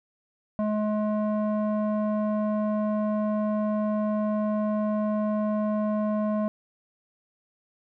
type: tone with low-pass filter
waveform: square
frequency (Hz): 212.1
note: G#3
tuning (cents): +37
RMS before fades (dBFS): -26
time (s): 0.59-6.48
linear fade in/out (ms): 0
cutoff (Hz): 840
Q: 2.9
effects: none